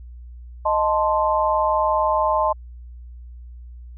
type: chord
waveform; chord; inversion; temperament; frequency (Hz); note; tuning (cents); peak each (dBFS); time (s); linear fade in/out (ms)
sine; A diminished; second; equal; 622.3 / 880 / 1046.5; Eb5 / A5 / C6; 0 / 0 / 0; -21; 0.65-2.53; 10
effects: added 60 Hz sine -36 dBFS peak until 3.97 s